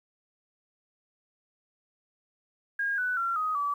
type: tone with pitch steps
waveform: sine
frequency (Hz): 1626 / 1491 / 1367.3 / 1253.8 / 1149.8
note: G#6 / F#6 / F6 / D#6 / D6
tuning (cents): -37 / +13 / -37 / +13 / -37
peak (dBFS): -26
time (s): 2.79-3.74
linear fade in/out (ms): 5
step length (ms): 190
effects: 10-bit